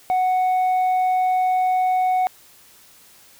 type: tone with tanh clipping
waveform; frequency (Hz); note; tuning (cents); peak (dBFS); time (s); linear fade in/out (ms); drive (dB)
sine; 740; F#5; 0; -17; 0.1-2.27; 0; 3
effects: white hiss -50 dBFS RMS until 3.39 s